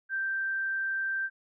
sine tone, 1568 Hz, G6, in tune, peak -28 dBFS, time 0.09-1.3 s, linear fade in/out 50 ms, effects none

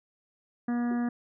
harmonic tone, 240 Hz, B3, 49 cents flat, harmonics 1 / 2 / 3 / 4 / 5 / 6 / 7 / 8, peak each -26 / -44 / -40 / -50 / -46 / -50 / -45 / -53 dBFS, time 0.68-1.09 s, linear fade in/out 5 ms
sine tone with exponential decay, 370 Hz, F#4, in tune, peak -34 dBFS, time 0.91-1.02 s, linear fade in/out 1 ms, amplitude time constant 23 ms
effects none

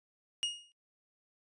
40% pulse tone with exponential decay, 2865 Hz, F7, 44 cents sharp, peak -27 dBFS, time 0.43-0.72 s, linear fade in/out 0 ms, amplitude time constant 63 ms, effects noise-tail reverb RT60 0.1 s tail -25 dB re dry + resampled to 22050 Hz

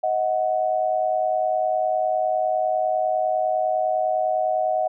sine tone pair together, 630.1 / 740 Hz, D#5 / F#5, +22 / 0 cents, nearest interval minor third, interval 278 cents, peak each -22 dBFS, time 0.03-4.88 s, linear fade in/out 10 ms, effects none

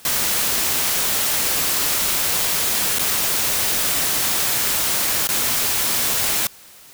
white noise with dropouts, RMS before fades -20 dBFS, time 0.05-6.47 s, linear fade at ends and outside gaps 1 ms, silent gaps 2.986-2.993 / 5.272-5.289 s, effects white hiss -45 dBFS RMS until 6.93 s

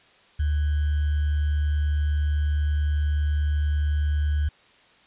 sine tone with sample-and-hold, 74.2 Hz, D2, 18 cents sharp, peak -20 dBFS, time 0.39-4.49 s, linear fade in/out 10 ms, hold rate 1575 Hz, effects white hiss -56 dBFS RMS until 5.06 s + resampled to 8000 Hz

